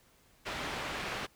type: low-pass noise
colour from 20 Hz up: white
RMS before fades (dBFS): -38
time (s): 0.45-1.27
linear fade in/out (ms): 20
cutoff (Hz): 2400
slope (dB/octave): 12
effects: pink hiss -65 dBFS RMS until 1.35 s

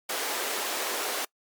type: high-pass noise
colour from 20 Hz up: pink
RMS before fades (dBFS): -31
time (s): 0.09-1.25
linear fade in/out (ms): 5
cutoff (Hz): 370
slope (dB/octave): 24
effects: noise-tail reverb RT60 0.1 s tail -24 dB re dry + Opus 48 kbps

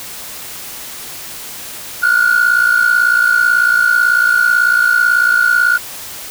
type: tone pair together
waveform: sine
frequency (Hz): 1416 / 1474.1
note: F6 / F#6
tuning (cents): +23 / -7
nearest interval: minor second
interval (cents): 70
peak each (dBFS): -10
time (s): 2.02-5.78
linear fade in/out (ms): 20
effects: tanh soft clip ceiling -5 dBFS + white hiss -29 dBFS RMS until 6.3 s

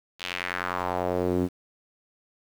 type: tone with band-pass filter sweep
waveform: sawtooth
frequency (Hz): 90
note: F#2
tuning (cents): -47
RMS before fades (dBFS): -28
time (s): 0.19-1.49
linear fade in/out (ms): 50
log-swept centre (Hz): 3400 to 270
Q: 2.1
effects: 8-bit

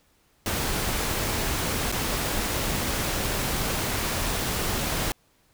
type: noise with dropouts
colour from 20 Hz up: pink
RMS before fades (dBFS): -27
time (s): 0.46-5.12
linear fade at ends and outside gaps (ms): 1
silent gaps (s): 1.917-1.924
effects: pink hiss -64 dBFS RMS until 5.53 s

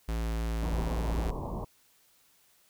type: tone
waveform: square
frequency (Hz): 56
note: A1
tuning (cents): +31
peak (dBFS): -30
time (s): 0.08-1.31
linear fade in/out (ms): 10
type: low-pass noise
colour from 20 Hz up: pink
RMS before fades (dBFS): -36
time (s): 0.62-1.65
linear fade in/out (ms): 10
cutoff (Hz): 1100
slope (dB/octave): 96
effects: white hiss -65 dBFS RMS until 2.69 s

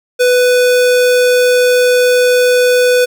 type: tone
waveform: square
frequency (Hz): 496.5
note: B4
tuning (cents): +9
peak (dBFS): -8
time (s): 0.19-3.06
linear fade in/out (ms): 20
effects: none

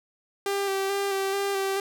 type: tone with vibrato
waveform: sawtooth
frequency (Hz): 393.2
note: G4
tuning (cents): +5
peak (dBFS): -21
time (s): 0.46-1.8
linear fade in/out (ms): 2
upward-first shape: square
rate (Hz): 2.3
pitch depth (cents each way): 20
effects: none

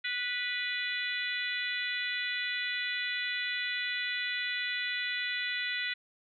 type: harmonic tone with a mistuned harmonic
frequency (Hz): 491.8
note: B4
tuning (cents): -7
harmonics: 3 / 4 / 5 / 6 / 7 / 8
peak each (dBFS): -39 / -34 / -39 / -43 / -39 / -41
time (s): 0.04-5.94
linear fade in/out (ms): 10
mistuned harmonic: 8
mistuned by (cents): +19
effects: none

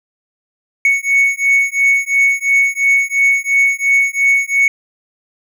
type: beating tone pair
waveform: triangle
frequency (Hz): 2217 / 2219.9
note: C#7 / C#7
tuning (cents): 0 / +2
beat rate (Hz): 2.9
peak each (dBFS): -12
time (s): 0.85-4.68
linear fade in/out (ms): 2
effects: none

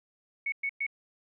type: tone bursts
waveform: sine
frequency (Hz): 2217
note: C#7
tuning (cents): 0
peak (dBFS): -28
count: 3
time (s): 0.46-0.866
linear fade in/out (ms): 5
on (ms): 62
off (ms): 110
effects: none

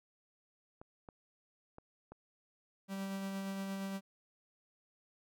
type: clicks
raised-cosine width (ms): 1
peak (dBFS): -36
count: 4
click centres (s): 0.815 / 1.088 / 1.784 / 2.12
type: tone with tremolo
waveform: 45% pulse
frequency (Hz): 194.6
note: G3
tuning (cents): -12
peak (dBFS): -37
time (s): 2.88-4.01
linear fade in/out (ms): 50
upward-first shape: sine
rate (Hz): 8.6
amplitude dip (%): 25
effects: none

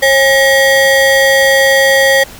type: ring-modulated tone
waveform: square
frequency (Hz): 679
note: F5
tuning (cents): -49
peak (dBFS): -4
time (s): 0.02-2.24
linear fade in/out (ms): 10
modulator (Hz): 1220
effects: pink hiss -33 dBFS RMS until 2.39 s

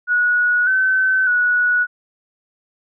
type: tone with pitch steps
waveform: sine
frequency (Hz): 1460 / 1528 / 1466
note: F#6 / G6 / F#6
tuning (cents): -24 / -45 / -16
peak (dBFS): -13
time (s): 0.07-1.87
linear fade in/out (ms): 50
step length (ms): 600
effects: none

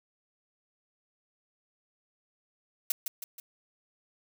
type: noise with echo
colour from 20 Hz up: blue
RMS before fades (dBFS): -27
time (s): 2.9-2.92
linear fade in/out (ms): 2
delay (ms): 160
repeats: 3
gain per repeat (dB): -6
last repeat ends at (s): 3.4
effects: none

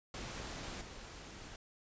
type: noise with level steps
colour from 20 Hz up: pink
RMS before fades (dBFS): -44 / -50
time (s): 0.14-1.56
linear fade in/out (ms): 2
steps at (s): 0.81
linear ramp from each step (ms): 5
effects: resampled to 16000 Hz

